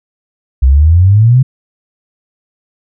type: exponential sweep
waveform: sine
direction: up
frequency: 62.3 to 134.4 Hz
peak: -3 dBFS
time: 0.62-1.43 s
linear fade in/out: 10 ms
effects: none